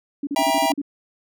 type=tone bursts; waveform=sine; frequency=284.6 Hz; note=C#4; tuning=46 cents sharp; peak=-22 dBFS; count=8; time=0.23-0.817 s; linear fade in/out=5 ms; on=41 ms; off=37 ms
type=chord; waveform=square; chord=E diminished; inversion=none; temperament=just; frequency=659.3 / 791.1 / 949.3 Hz; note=E5 / G5 / Bb5; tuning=0 / +16 / +31 cents; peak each=-23 dBFS; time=0.36-0.72 s; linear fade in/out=2 ms
effects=none